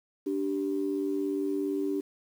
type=tone pair together; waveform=sine; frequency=292 / 389.2 Hz; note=D4 / G4; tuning=-10 / -12 cents; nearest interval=perfect fourth; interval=498 cents; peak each=-29 / -30 dBFS; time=0.26-2.01 s; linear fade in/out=10 ms; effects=tanh soft clip ceiling -19 dBFS + 9-bit